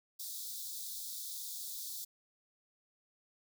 white high-pass noise, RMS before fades -43 dBFS, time 0.19-2.05 s, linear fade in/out 10 ms, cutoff 3500 Hz, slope 96 dB/octave, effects none

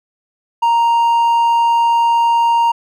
sine tone with hard clipping, 932.3 Hz, A#5, in tune, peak -11 dBFS, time 0.62-2.72 s, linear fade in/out 10 ms, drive 3 dB, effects none

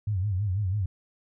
sine tone with vibrato, 98 Hz, G2, in tune, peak -24 dBFS, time 0.07-0.86 s, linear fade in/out 5 ms, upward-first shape sine, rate 6.1 Hz, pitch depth 150 cents each way, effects none

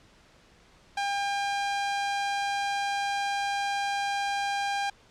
sawtooth tone, 802 Hz, G5, 39 cents sharp, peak -23 dBFS, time 0.97-4.9 s, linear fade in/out 5 ms, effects pink hiss -58 dBFS RMS until 5.1 s + low-pass 6000 Hz 12 dB/octave

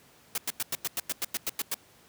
white noise bursts, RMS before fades -30 dBFS, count 12, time 0.35-1.743 s, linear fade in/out 2 ms, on 29 ms, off 95 ms, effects pink hiss -58 dBFS RMS until 2.08 s + high-pass 100 Hz 12 dB/octave

